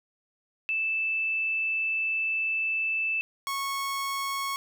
sine / sawtooth tone pair in turn, 2637 / 1101.1 Hz, E7 / C#6, 0 / -12 cents, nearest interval octave + minor third, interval 1512 cents, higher first, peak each -25 dBFS, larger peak neither, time 0.69-3.21 / 3.47-4.56 s, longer first, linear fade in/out 0 ms, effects none

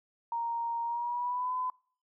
sine tone with pitch glide, 932.3 to 1010.8 Hz, A#5 to B5, 0 to +40 cents, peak -30 dBFS, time 0.32-1.7 s, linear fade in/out 2 ms, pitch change +140 cents, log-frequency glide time 0.84-1.54 s, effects noise-tail reverb RT60 0.5 s tail -25 dB re dry

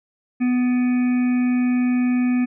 harmonic tone with a mistuned harmonic, 248.5 Hz, B3, 11 cents sharp, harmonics 1 / 3 / 5 / 7 / 9 / 10, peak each -16 / -38 / -41 / -39 / -38 / -38 dBFS, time 0.4-2.46 s, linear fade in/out 20 ms, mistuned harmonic 9, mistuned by +17 cents, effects none

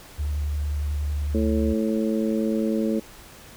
sine tone with vibrato, 73.42 Hz, D2, in tune, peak -23 dBFS, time 0.18-1.74 s, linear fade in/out 20 ms, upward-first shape triangle, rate 11 Hz, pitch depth 30 cents each way
harmonic tone, 110 Hz, A2, in tune, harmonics 2 / 3 / 4 / 5, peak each -23 / -27 / -29 / -31 dBFS, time 1.34-3 s, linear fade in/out 10 ms
effects pink hiss -46 dBFS RMS until 3.56 s

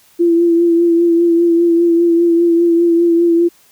sine tone with vibrato, 339.3 Hz, F4, 50 cents flat, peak -8 dBFS, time 0.19-3.49 s, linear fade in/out 20 ms, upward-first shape triangle, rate 5 Hz, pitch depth 34 cents each way, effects white hiss -50 dBFS RMS until 3.71 s

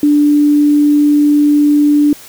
sine tone, 293.7 Hz, D4, in tune, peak -6 dBFS, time 0.03-2.13 s, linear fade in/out 2 ms, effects white hiss -36 dBFS RMS until 2.28 s

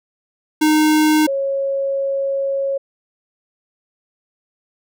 square / sine tone pair in turn, 307.9 / 548.6 Hz, D#4 / C#5, -18 / -18 cents, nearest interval minor seventh, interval 1000 cents, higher second, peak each -12 / -17 dBFS, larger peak first, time 0.61-1.27 / 1.27-2.78 s, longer second, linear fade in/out 10 ms, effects none

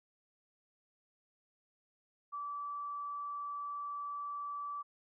sine tone, 1157 Hz, D6, 26 cents flat, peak -38 dBFS, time 2.32-4.83 s, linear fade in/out 20 ms, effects none

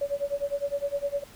sine tone with tremolo, 567 Hz, C#5, 39 cents sharp, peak -23 dBFS, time 0.01-1.24 s, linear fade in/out 5 ms, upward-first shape sine, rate 9.8 Hz, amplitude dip 95%, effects pink hiss -51 dBFS RMS until 1.35 s

